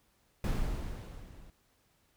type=noise with level ramp; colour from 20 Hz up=brown; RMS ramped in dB=-29 to -53 dBFS; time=0.44-1.5 s; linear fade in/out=2 ms; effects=pink hiss -71 dBFS RMS until 2.16 s